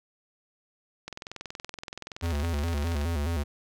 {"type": "click train", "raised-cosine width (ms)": 0.2, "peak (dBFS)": -20, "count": 42, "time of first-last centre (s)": [1.08, 3.014], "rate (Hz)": 21.2}
{"type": "tone with vibrato", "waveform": "square", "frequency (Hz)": 78.3, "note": "D#2", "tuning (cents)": 11, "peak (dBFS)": -27, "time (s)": [2.22, 3.44], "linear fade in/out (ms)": 20, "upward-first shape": "square", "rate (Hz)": 4.8, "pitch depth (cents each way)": 130}
{"effects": []}